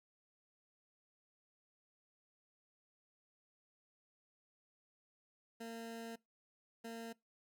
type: tone bursts at uneven times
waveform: 20% pulse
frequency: 228.9 Hz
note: A#3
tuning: 31 cents flat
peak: -40 dBFS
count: 2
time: 5.6-6.16 / 6.84-7.13 s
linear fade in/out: 10 ms
effects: noise-tail reverb RT60 0.2 s tail -23 dB re dry